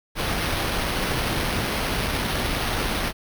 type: noise with sample-and-hold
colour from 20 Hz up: pink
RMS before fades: -25 dBFS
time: 0.15-3.13 s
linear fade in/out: 50 ms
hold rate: 7350 Hz
effects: none